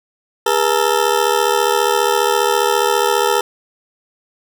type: ring-modulated tone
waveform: 20% pulse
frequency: 444.5 Hz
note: A4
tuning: 18 cents sharp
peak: -5 dBFS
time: 0.46-3.41 s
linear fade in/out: 5 ms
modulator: 37.4 Hz
effects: none